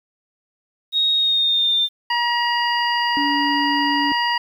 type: tone with pitch glide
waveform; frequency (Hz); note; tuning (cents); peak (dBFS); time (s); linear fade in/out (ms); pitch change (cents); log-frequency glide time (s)
sine; 3753 to 3594; A#7 to A7; +11 to +36; -15; 0.92-1.89; 50; -75; 1.14-1.77
type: harmonic tone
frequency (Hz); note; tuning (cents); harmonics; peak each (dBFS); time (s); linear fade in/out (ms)
953; A#5; +38; 1 / 2 / 3 / 5; -20 / -23 / -25 / -27; 2.1-4.38; 5
type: tone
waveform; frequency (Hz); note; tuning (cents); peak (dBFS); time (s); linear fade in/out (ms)
triangle; 287.9; D4; -34; -20; 3.17-4.12; 0
effects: 8-bit